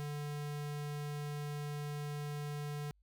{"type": "tone", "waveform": "square", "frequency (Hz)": 146.83, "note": "D3", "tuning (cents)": 0, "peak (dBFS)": -39, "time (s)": [0, 2.91], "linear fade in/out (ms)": 0, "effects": ["added 50 Hz sine -67 dBFS peak until 3.02 s"]}